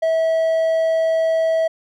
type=tone; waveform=triangle; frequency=649 Hz; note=E5; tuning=27 cents flat; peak=-13 dBFS; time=0.02-1.68 s; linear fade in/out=10 ms; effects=none

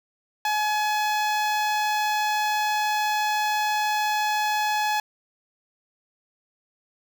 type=tone with notch filter; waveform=sawtooth; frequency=847 Hz; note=G#5; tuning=34 cents sharp; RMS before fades=-24 dBFS; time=0.45-5 s; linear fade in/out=2 ms; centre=9600 Hz; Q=1.1; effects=none

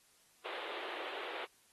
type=band-pass noise; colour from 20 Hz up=pink; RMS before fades=-44 dBFS; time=0.44-1.46 s; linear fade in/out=20 ms; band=350 to 3700 Hz; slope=48 dB/octave; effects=white hiss -68 dBFS RMS until 1.72 s + AAC 32 kbps

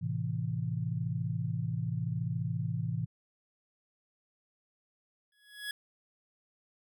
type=chord; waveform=sine; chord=A minor; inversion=none; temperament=equal; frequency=110 / 130.81 / 164.81 Hz; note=A2 / C3 / E3; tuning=0 / 0 / 0 cents; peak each=-35 dBFS; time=0.01-3.06 s; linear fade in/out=20 ms
type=tone with exponential growth; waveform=25% pulse; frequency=1678 Hz; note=G#6; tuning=17 cents sharp; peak=-29 dBFS; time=5.32-5.71 s; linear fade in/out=2 ms; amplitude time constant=83 ms
effects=none

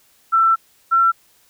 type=tone pair in turn; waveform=sine; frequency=1337 / 1351.8 Hz; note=E6 / E6; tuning=+24 / +43 cents; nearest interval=unison; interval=19 cents; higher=second; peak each=-11 dBFS; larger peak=neither; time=0.32-0.56 / 0.91-1.12 s; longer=first; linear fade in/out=20 ms; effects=white hiss -56 dBFS RMS until 1.49 s

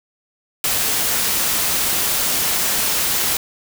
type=noise; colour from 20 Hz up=white; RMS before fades=-19 dBFS; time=0.64-3.37 s; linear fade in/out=2 ms; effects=none

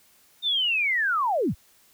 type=linear sweep; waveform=sine; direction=down; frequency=3674 to 39.27 Hz; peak=-21 dBFS; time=0.42-1.55 s; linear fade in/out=50 ms; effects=white hiss -59 dBFS RMS until 1.93 s

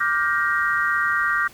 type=chord; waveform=sine; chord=G minor seventh; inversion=second; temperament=just; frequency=1176 / 1411.2 / 1568 / 1881.6 Hz; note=D6 / F6 / G6 / Bb6; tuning=+2 / +18 / 0 / +16 cents; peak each=-24 dBFS; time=0-1.48 s; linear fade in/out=10 ms; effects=pink hiss -47 dBFS RMS until 1.53 s

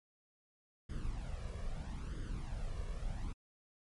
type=noise with flanger; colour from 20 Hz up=brown; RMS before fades=-40 dBFS; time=0.89-3.33 s; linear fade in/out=10 ms; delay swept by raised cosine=0.6 to 1.8 ms; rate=0.77 Hz; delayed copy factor=+0.7; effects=MP3 48 kbps

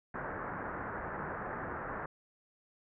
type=low-pass noise; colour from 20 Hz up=white; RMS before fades=-40 dBFS; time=0.14-2.06 s; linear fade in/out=5 ms; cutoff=1700 Hz; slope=48 dB/octave; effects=none

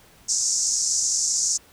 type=band-pass noise; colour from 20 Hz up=white; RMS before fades=-23 dBFS; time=0.28-1.58 s; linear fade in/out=20 ms; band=5600 to 7300 Hz; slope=48 dB/octave; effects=pink hiss -53 dBFS RMS until 1.72 s

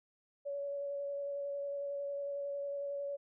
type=tone with vibrato; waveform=sine; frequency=565 Hz; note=C#5; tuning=33 cents sharp; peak=-36 dBFS; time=0.45-3.17 s; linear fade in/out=20 ms; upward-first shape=square; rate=11 Hz; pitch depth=10 cents each way; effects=none

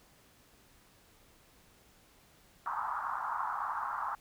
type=band-pass noise; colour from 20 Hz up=white; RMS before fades=-36 dBFS; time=2.66-4.15 s; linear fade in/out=0 ms; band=840 to 1300 Hz; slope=48 dB/octave; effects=pink hiss -63 dBFS RMS until 4.2 s

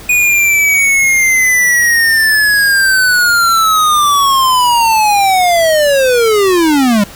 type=linear sweep; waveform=square; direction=down; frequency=2476 to 196 Hz; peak=-8 dBFS; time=0.09-7.04 s; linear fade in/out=5 ms; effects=pink hiss -33 dBFS RMS until 7.15 s

